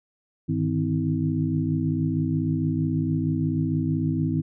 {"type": "tone cluster", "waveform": "sine", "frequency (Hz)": [99.8, 149.6, 156, 256, 320.5], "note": ["G2", "D3", "D#3", "C4", "E4"], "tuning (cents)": [32, 32, 5, -38, -49], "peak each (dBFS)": [-29, -34, -25, -27, -29], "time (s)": [0.48, 4.42], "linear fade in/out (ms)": 20, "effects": []}